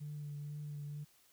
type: tone with vibrato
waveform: sine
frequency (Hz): 146.83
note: D3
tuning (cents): 0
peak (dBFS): -40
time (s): 0-1.05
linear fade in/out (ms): 20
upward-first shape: triangle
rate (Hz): 2.1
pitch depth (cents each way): 25
effects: tanh soft clip ceiling -37 dBFS + white hiss -68 dBFS RMS until 1.32 s